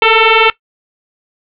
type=tone with frequency modulation; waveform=sine; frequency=882 Hz; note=A5; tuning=4 cents sharp; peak=-5 dBFS; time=0.02-0.5 s; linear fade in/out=2 ms; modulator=446 Hz; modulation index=5; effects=noise-tail reverb RT60 0.1 s tail -18 dB re dry